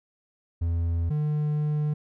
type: tone pair in turn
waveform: triangle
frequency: 84.3 / 150.21 Hz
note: E2 / D3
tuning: +39 / +39 cents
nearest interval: minor seventh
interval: 1000 cents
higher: second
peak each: -21 dBFS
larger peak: neither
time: 0.61-1.1 / 1.1-1.94 s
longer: second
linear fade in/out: 10 ms
effects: none